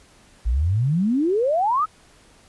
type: exponential sweep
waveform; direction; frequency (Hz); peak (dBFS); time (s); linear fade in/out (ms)
sine; up; 52.3 to 1318.5; -17; 0.45-1.86; 20
effects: pink hiss -53 dBFS RMS until 2.48 s + resampled to 24000 Hz